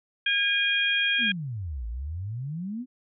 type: harmonic tone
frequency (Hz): 814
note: G#5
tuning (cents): -35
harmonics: 2 / 3 / 4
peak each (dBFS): -26 / -26 / -26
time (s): 0.26-1.32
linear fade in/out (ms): 5
type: exponential two-way sweep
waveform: sine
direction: down then up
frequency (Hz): 262.2 to 54 to 262.2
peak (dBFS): -30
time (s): 1.18-2.86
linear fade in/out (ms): 50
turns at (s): 1.87
effects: none